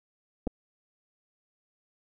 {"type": "clicks", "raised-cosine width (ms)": 2, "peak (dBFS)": -18, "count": 2, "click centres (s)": [0.47, 0.474], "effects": []}